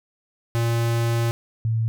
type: tone pair in turn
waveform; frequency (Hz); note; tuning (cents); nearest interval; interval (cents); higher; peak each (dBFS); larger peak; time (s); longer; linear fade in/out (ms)
square / sine; 116.54 / 112.7; A#2 / A2; 0 / +42; minor second; 58; first; -20 / -19; second; 0.55-1.31 / 1.65-1.88; first; 0
effects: none